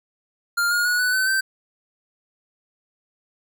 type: tone with pitch steps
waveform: square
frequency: 1400 / 1429.4 / 1459.5 / 1490.1 / 1521.4 / 1553.4 Hz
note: F6 / F6 / F#6 / F#6 / F#6 / G6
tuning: +4 / +40 / -24 / +12 / +48 / -16 cents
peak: -19 dBFS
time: 0.57-1.41 s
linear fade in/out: 10 ms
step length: 140 ms
effects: none